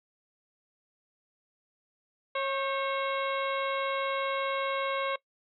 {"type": "harmonic tone with a mistuned harmonic", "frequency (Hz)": 545, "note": "C#5", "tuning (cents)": -29, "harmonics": [1, 2, 3, 4, 5, 6, 7], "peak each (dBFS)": [-31, -33, -40, -37, -42, -45, -43], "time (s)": [2.35, 5.16], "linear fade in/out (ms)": 5, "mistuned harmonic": 3, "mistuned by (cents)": -63, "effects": ["noise-tail reverb RT60 0.1 s tail -21 dB re dry"]}